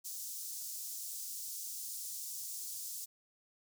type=high-pass noise; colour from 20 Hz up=pink; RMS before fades=-43 dBFS; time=0.04-3.06 s; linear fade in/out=20 ms; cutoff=5700 Hz; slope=24 dB/octave; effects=none